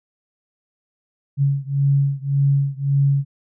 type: beating tone pair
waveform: sine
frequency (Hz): 138.8 / 140.6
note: C#3 / C#3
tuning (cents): +3 / +25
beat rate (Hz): 1.8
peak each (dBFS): -18 / -19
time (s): 1.37-3.25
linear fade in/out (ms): 50
effects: none